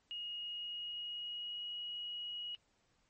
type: tone with pitch glide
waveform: sine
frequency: 2873 to 2903 Hz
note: F7 to F#7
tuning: +48 to -34 cents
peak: -40 dBFS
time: 0.11-2.55 s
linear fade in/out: 0 ms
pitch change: +18 cents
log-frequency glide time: 0.34-1.73 s
effects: pink hiss -75 dBFS RMS until 3.09 s + MP3 32 kbps